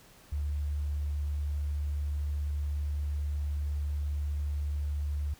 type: tone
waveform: sine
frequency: 73.1 Hz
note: D2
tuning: 7 cents flat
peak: -29 dBFS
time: 0.32-5.34 s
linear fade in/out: 5 ms
effects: pink hiss -57 dBFS RMS until 5.39 s